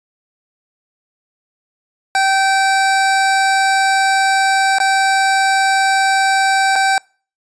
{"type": "tone with dropouts", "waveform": "25% pulse", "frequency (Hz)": 775, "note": "G5", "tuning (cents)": -20, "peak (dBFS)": -8, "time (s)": [2.15, 6.98], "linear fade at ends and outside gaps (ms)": 1, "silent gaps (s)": [[4.785, 4.801], [6.756, 6.76]], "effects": ["noise-tail reverb RT60 0.4 s tail -26 dB re dry", "resampled to 22050 Hz"]}